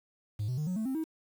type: tone with pitch steps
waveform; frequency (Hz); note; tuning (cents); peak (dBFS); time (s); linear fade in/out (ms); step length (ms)
triangle; 104.9 / 126.2 / 151.82 / 182.64 / 219.7 / 264.3 / 318; G#2 / B2 / D#3 / F#3 / A3 / C4 / D#4; +18 / +38 / -42 / -22 / -2 / +18 / +38; -27; 0.39-1.041; 10; 93
effects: tanh soft clip ceiling -25 dBFS + 9-bit